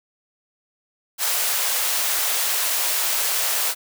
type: high-pass noise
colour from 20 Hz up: white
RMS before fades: -22 dBFS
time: 1.18-3.75 s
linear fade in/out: 50 ms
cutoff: 500 Hz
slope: 24 dB/octave
effects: none